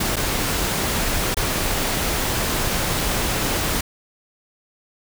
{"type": "noise with dropouts", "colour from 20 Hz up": "pink", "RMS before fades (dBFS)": -22, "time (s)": [0, 3.81], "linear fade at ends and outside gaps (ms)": 5, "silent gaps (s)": [[0.159, 0.165], [1.345, 1.368]], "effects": []}